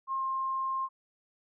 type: tone with pitch glide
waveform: sine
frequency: 1068 to 1061.2 Hz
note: C6 to C6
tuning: +35 to +24 cents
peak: -29 dBFS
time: 0.07-0.89 s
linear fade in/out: 50 ms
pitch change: -11 cents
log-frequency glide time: 0.17-0.23 s
effects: none